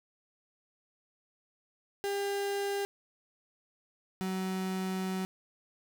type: tone pair in turn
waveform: 35% pulse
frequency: 400.3 / 187.94 Hz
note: G4 / F#3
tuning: +36 / +27 cents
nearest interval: octave + minor second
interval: 1309 cents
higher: first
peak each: -29 / -30 dBFS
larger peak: first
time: 2.04-2.85 / 4.21-5.25 s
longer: second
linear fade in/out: 0 ms
effects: none